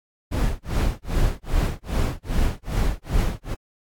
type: noise with tremolo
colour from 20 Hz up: brown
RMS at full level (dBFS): -19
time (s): 0.31-3.55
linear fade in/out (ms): 20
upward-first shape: sine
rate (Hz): 2.5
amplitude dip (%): 100
effects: AAC 64 kbps